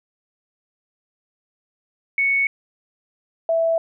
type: tone pair in turn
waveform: sine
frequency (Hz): 2217 / 659.1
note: C#7 / E5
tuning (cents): 0 / 0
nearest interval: octave + major sixth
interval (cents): 2100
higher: first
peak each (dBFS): -16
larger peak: neither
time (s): 2.18-2.47 / 3.49-3.78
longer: neither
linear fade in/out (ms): 2
effects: none